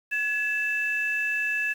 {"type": "tone pair together", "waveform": "sine", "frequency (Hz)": [1696, 2642], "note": ["G#6", "E7"], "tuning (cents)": [36, 3], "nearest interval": "minor sixth", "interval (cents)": 767, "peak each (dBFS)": -26, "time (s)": [0.11, 1.74], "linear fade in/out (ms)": 20, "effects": ["tanh soft clip ceiling -17 dBFS", "8-bit"]}